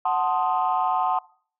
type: chord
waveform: sine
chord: F# diminished seventh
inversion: none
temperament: equal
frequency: 740 / 880 / 1046.5 / 1244.5 Hz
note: F#5 / A5 / C6 / Eb6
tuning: 0 / 0 / 0 / 0 cents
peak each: -23 / -25 / -25 / -29 dBFS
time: 0.05-1.19 s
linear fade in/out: 5 ms
effects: noise-tail reverb RT60 0.5 s tail -23 dB re dry + tanh soft clip ceiling -12 dBFS